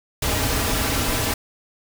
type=noise with comb filter; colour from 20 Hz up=pink; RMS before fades=-22 dBFS; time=0.22-1.34 s; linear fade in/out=5 ms; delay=5.5 ms; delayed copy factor=-0.6; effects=none